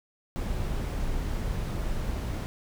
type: noise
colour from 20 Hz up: brown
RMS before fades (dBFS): -30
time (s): 0.36-2.46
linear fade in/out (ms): 0
effects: none